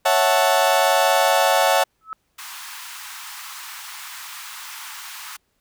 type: chord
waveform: 35% pulse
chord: F# minor seventh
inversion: second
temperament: equal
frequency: 554.4 / 659.3 / 740 / 880 Hz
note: C#5 / E5 / F#5 / A5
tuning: 0 / 0 / 0 / 0 cents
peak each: -19 dBFS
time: 0.05-1.84 s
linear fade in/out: 10 ms
type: tone with exponential growth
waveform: sine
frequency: 1300 Hz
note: E6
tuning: 24 cents flat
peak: -24 dBFS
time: 2.01-2.13 s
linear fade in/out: 0 ms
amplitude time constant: 26 ms
type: high-pass noise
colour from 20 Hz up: pink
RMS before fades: -36 dBFS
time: 2.38-5.37 s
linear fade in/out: 10 ms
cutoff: 900 Hz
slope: 48 dB/octave
effects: pink hiss -69 dBFS RMS until 5.6 s